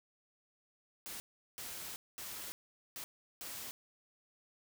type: noise bursts at uneven times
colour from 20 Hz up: white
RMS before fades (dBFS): -45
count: 5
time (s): 1.06-1.2 / 1.58-1.96 / 2.18-2.52 / 2.96-3.04 / 3.41-3.71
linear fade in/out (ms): 0
effects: none